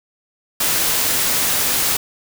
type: noise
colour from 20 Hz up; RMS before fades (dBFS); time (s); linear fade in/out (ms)
white; -18; 0.6-1.97; 5
effects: none